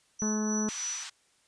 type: tone with tremolo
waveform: sine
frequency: 5920 Hz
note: F#8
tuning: in tune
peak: -31 dBFS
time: 0.19-1.04 s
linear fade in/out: 10 ms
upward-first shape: sine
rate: 3.3 Hz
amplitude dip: 55%
type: harmonic tone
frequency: 214.2 Hz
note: A3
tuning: 46 cents flat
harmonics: 1 / 2 / 3 / 4 / 5 / 6 / 7 / 8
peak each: -28 / -37 / -46 / -46 / -45 / -48 / -48 / -52 dBFS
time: 0.22-0.69 s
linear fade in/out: 0 ms
type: band-pass noise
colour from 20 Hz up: white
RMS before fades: -42 dBFS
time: 0.68-1.1 s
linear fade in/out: 10 ms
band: 1000 to 7000 Hz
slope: 24 dB/octave
effects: white hiss -67 dBFS RMS until 1.47 s + resampled to 22050 Hz